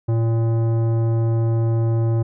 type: tone with tanh clipping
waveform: triangle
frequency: 114.3 Hz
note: A#2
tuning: 34 cents flat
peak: -18 dBFS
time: 0.08-2.23 s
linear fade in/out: 10 ms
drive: 18 dB
effects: none